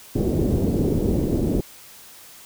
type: low-pass noise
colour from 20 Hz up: white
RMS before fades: -21 dBFS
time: 0.15-1.61 s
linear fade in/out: 5 ms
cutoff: 390 Hz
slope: 24 dB/octave
effects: white hiss -45 dBFS RMS until 2.45 s